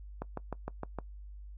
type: click train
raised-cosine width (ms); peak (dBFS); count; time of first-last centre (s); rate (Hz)
1; -22; 6; 0.22-0.987; 6.52
effects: noise-tail reverb RT60 0.1 s tail -21 dB re dry + added 50 Hz sine -44 dBFS peak until 1.57 s